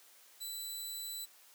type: tone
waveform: 15% pulse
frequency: 3984 Hz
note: B7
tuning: 14 cents sharp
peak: -33 dBFS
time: 0.4-1.26 s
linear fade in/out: 20 ms
effects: white hiss -61 dBFS RMS until 1.54 s + high-pass 400 Hz 12 dB/octave